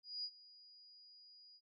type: tone with ADSR envelope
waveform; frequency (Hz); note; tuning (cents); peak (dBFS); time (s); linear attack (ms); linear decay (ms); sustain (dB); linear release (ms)
sine; 4893; D#8; -30; -39; 0.03-1.61; 210; 59; -20; 55
effects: none